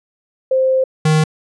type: tone pair in turn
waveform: sine / square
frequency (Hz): 523.3 / 155.58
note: C5 / D#3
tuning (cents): 0 / 0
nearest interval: octave + major sixth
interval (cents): 2100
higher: first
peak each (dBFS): -11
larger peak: neither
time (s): 0.51-0.84 / 1.05-1.24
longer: first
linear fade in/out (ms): 5
effects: resampled to 22050 Hz